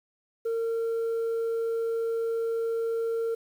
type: tone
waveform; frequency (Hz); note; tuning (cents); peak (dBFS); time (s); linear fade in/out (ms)
sine; 457.2; A#4; -34; -23; 0.45-3.35; 10
effects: tanh soft clip ceiling -25 dBFS + 9-bit